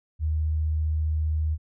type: tone with vibrato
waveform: sine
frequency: 77.78 Hz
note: D#2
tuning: in tune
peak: -22 dBFS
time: 0.19-1.58 s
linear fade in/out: 50 ms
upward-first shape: triangle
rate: 15 Hz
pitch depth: 8 cents each way
effects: none